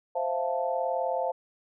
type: chord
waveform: sine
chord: F major seventh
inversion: second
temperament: equal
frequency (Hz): 523.3 / 659.3 / 698.5 / 880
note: C5 / E5 / F5 / A5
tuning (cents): 0 / 0 / 0 / 0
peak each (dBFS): -30 / -33 / -31 / -33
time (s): 0.15-1.32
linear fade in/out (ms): 10
effects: none